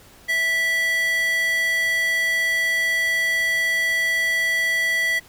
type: tone with high-pass filter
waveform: square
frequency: 656 Hz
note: E5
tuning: 9 cents flat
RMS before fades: -21 dBFS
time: 0.28-5.2 s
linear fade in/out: 20 ms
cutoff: 1800 Hz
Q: 4.8
effects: pink hiss -49 dBFS RMS until 5.28 s